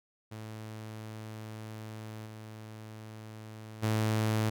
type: tone with level steps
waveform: sawtooth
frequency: 109.1 Hz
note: A2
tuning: 14 cents flat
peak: -37 / -40 / -23 dBFS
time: 0.31-4.5 s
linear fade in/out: 10 ms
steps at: 2.25 / 3.82 s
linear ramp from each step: 20 ms
effects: none